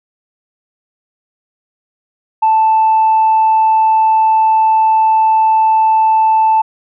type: tone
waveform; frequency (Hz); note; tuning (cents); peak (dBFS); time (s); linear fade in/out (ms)
sine; 880; A5; 0; -6; 2.42-6.62; 10
effects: tanh soft clip ceiling -4 dBFS